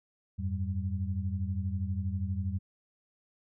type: tone cluster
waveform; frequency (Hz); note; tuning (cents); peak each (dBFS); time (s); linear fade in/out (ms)
sine; 87.8 / 100.2 / 194.1; F2 / G2 / G3; +10 / +38 / -17; -32 / -35 / -37; 0.38-2.59; 20
effects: none